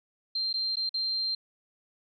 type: tone with dropouts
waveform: sine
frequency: 4162 Hz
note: C8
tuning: 10 cents flat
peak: -27 dBFS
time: 0.35-1.35 s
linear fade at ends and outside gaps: 5 ms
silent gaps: 0.529-0.539 / 0.757-0.768 / 0.893-0.941 s
effects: none